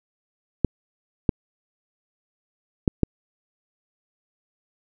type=clicks; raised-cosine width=3 ms; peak=-4 dBFS; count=4; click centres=0.647 / 1.292 / 2.878 / 3.033 s; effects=none